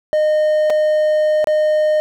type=tone with dropouts; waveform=triangle; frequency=613 Hz; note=D#5; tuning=26 cents flat; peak=-10 dBFS; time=0.13-2 s; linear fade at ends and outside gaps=0 ms; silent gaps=0.699-0.703 / 1.443-1.472 s; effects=none